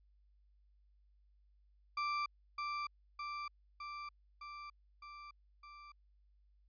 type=tone with echo; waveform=35% pulse; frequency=1174.7 Hz; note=D6; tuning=in tune; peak=-33 dBFS; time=1.97-2.26 s; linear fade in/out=5 ms; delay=610 ms; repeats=6; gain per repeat=-3 dB; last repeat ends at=5.92 s; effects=added 50 Hz sine -66 dBFS peak until 6.68 s + resampled to 11025 Hz